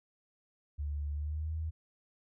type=tone with pitch glide; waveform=sine; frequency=73 to 79.61 Hz; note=D2 to D#2; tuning=-10 to +40 cents; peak=-33 dBFS; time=0.78-1.71 s; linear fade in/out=20 ms; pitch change=+150 cents; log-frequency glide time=1.13-1.54 s; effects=none